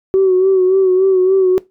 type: tone with vibrato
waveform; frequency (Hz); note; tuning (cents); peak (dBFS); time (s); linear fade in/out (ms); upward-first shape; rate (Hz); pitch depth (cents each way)
sine; 376.4; F#4; +30; -7; 0.14-1.58; 0; sine; 3.5; 46
effects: noise-tail reverb RT60 0.2 s tail -20 dB re dry + tanh soft clip ceiling -4 dBFS